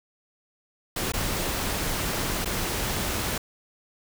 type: noise with dropouts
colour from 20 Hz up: pink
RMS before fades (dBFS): -28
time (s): 0.96-3.38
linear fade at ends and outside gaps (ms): 5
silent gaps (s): 1.121-1.136 / 2.447-2.456
effects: none